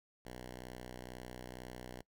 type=tone; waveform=5% pulse; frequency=62.1 Hz; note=B1; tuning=10 cents sharp; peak=-35 dBFS; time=0.25-2.02 s; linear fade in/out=5 ms; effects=noise-tail reverb RT60 0.1 s tail -22 dB re dry